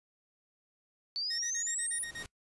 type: exponential sweep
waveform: sine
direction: up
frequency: 4458 to 10000 Hz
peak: -32 dBFS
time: 1.16-2.04 s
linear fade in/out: 0 ms
type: tone bursts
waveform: sawtooth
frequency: 1864.7 Hz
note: A#6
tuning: in tune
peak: -36 dBFS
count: 8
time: 1.3-2.233 s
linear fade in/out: 10 ms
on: 86 ms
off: 35 ms
type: noise with exponential growth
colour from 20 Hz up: pink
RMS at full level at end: -45 dBFS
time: 1.66-2.26 s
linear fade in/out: 1 ms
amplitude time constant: 130 ms
effects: noise-tail reverb RT60 0.1 s tail -22 dB re dry + resampled to 24000 Hz